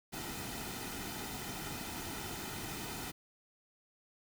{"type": "noise with comb filter", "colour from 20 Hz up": "pink", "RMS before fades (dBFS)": -42, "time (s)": [0.12, 3.12], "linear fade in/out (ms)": 20, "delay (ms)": 1.8, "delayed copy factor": -0.6, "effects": []}